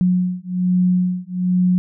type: beating tone pair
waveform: sine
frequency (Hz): 180.7 / 181.9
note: F#3 / F#3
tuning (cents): -41 / -29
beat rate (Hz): 1.2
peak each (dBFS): -18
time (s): 0.01-1.78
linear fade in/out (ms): 0
effects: none